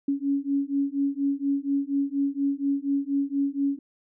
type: beating tone pair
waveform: sine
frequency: 277.2 / 281.4 Hz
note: C#4 / C#4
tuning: 0 / +26 cents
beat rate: 4.2 Hz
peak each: -26 dBFS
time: 0.08-3.79 s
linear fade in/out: 5 ms
effects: none